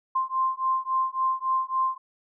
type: beating tone pair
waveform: sine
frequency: 1046.5 / 1050.1 Hz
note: C6 / C6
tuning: 0 / +6 cents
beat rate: 3.6 Hz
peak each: -26 dBFS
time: 0.15-1.98 s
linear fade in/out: 10 ms
effects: none